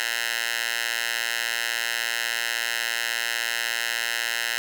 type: tone with high-pass filter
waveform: 10% pulse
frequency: 116.4 Hz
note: A#2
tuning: 2 cents flat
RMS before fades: -27 dBFS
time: 0-4.58 s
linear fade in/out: 0 ms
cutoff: 1900 Hz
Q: 1.5
effects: none